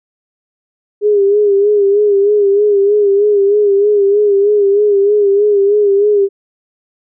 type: tone with vibrato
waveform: sine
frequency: 407 Hz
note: G#4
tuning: 35 cents flat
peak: -7 dBFS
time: 1.01-6.29 s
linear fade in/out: 50 ms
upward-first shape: sine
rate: 3.2 Hz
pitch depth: 56 cents each way
effects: none